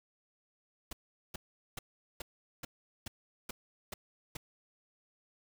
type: noise bursts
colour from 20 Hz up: pink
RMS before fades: -41 dBFS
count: 9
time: 0.91-4.37 s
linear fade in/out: 5 ms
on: 20 ms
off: 410 ms
effects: none